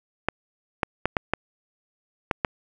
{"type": "clicks", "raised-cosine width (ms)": 0.5, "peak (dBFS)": -6, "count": 7, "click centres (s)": [0.286, 0.832, 1.056, 1.168, 1.336, 2.312, 2.448], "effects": []}